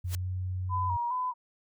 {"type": "tone with pitch glide", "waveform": "sine", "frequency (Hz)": [90.2, 92.15], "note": ["F#2", "F#2"], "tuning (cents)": [-44, -7], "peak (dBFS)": -30, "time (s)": [0.04, 0.97], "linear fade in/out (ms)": 10, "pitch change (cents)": 37, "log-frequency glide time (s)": [0.15, 0.27]}
{"type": "noise with exponential growth", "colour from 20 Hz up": "white", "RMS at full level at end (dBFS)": -34, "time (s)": [0.04, 0.15], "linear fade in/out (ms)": 1, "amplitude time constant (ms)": 22}
{"type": "tone with vibrato", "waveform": "sine", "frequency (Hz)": 978, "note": "B5", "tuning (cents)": -17, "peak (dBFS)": -28, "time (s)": [0.69, 1.34], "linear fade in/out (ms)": 50, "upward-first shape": "square", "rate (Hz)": 2.4, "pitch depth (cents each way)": 49}
{"effects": []}